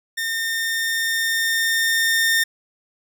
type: tone with level ramp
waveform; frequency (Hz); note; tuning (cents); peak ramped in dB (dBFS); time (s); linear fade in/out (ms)
sawtooth; 1819; A#6; -43; -19 to -12; 0.17-2.44; 10
effects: none